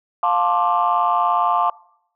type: chord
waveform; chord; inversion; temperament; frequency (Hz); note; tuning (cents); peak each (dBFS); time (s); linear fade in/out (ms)
sine; D minor seventh; first; just; 704.8 / 881 / 1057.2 / 1174.7; F5 / A5 / C6 / D6; +16 / +2 / +18 / 0; -20; 0.23-1.7; 2
effects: noise-tail reverb RT60 0.7 s tail -23 dB re dry + tanh soft clip ceiling -7 dBFS